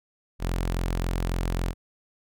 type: tone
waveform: sawtooth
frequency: 43.65 Hz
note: F1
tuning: in tune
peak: -21 dBFS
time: 0.39-1.74 s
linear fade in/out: 50 ms
effects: none